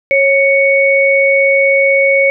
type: tone pair together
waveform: sine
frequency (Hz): 548.5 / 2226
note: C#5 / C#7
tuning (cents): -18 / +7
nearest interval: 2 octaves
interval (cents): 2425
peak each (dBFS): -10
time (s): 0.11-2.3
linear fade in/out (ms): 0
effects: none